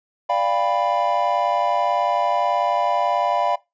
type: chord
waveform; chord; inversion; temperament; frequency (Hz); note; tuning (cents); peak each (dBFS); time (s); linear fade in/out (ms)
triangle; G dominant seventh; second; equal with one note detuned; 587.3 / 698.5 / 796.8 / 987.8; D5 / F5 / G5 / B5; 0 / 0 / +28 / 0; -22 / -20 / -23 / -21; 0.29-3.56; 10
effects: noise-tail reverb RT60 0.2 s tail -20 dB re dry + resampled to 16000 Hz